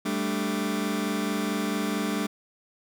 sawtooth chord, G suspended second, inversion none, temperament just, 196 / 220.5 / 294 Hz, G3 / A3 / D4, 0 / +4 / +2 cents, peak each -26 dBFS, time 0.05-2.27 s, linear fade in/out 10 ms, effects none

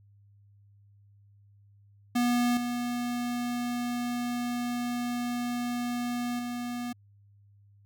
square tone with level steps, 242.5 Hz, B3, 31 cents flat, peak -24 / -30 / -33 dBFS, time 2.15-6.93 s, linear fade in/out 10 ms, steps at 2.57 / 6.39 s, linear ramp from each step 2 ms, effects added 101 Hz sine -56 dBFS peak until 7.85 s

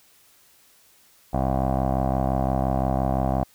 15% pulse tone with low-pass filter, 65.8 Hz, C2, 10 cents sharp, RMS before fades -23 dBFS, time 1.33-3.44 s, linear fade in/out 10 ms, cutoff 780 Hz, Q 4.7, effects white hiss -57 dBFS RMS until 3.54 s

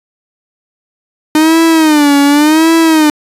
45% pulse tone with vibrato, 305 Hz, D#4, 34 cents flat, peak -5 dBFS, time 1.35-3.1 s, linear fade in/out 2 ms, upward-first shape sine, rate 0.89 Hz, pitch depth 130 cents each way, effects resampled to 32000 Hz

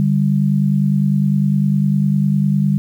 sine tone pair together, 146.83 / 196.73 Hz, D3 / G3, 0 / +6 cents, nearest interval perfect fourth, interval 506 cents, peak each -15 dBFS, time 0-2.78 s, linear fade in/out 0 ms, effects 8-bit

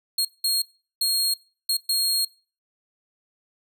sawtooth tone bursts at uneven times, 4259 Hz, C8, 30 cents sharp, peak -17 dBFS, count 5, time 0.18-0.25 / 0.44-0.62 / 1.01-1.34 / 1.69-1.77 / 1.89-2.25 s, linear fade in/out 5 ms, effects noise-tail reverb RT60 0.4 s tail -26 dB re dry

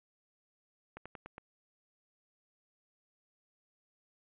slowing click train, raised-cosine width 0.5 ms, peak -30 dBFS, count 5, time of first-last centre 0.97-1.381 s, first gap 86 ms, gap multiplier 1.12, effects resampled to 8000 Hz + 11-bit

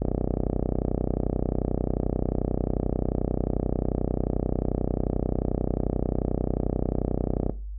click train, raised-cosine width 2 ms, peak -11 dBFS, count 235, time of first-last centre 0.02-7.496 s, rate 31.3 Hz, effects noise-tail reverb RT60 0.3 s tail -17 dB re dry + added 50 Hz sine -32 dBFS peak until 7.78 s

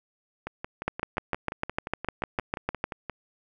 two click trains, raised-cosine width 0.5 ms, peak -11 / -18 dBFS, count 14 / 16, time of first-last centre 0.88-2.841 / 0.47-3.097 s, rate 6.63 / 5.71 Hz, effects none

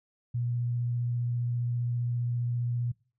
sine tone with vibrato, 120.5 Hz, B2, 42 cents flat, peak -27 dBFS, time 0.34-2.92 s, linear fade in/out 10 ms, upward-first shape sine, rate 15 Hz, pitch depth 11 cents each way, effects noise-tail reverb RT60 0.4 s tail -23 dB re dry

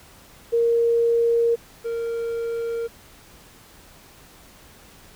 sine / triangle tone pair in turn, 466.2 / 463.5 Hz, A#4 / A#4, 0 / -10 cents, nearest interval unison, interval 10 cents, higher first, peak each -16 / -22 dBFS, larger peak first, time 0.52-1.56 / 1.84-2.88 s, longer neither, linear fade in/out 20 ms, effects pink hiss -49 dBFS RMS until 5.15 s

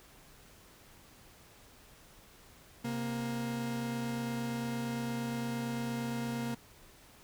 40% pulse tone pair together, 131.55 / 234.4 Hz, C3 / A#3, +10 / +10 cents, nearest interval minor seventh, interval 1000 cents, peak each -39 / -34 dBFS, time 2.84-6.55 s, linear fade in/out 10 ms, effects pink hiss -58 dBFS RMS until 7.23 s

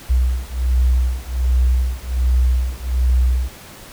sine beating tone pair, 61.9 / 63.2 Hz, B1 / B1, +5 / +41 cents, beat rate 1.3 Hz, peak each -17 dBFS, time 0.09-3.49 s, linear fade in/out 20 ms, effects pink hiss -39 dBFS RMS until 3.92 s

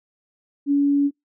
sine tone, 283.7 Hz, C#4, 40 cents sharp, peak -15 dBFS, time 0.66-1.11 s, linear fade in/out 50 ms, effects noise-tail reverb RT60 0.2 s tail -26 dB re dry

